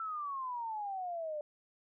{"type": "exponential sweep", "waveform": "sine", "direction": "down", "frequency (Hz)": [1340, 587.3], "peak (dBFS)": -36, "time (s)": [0, 1.41], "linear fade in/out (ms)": 2, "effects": []}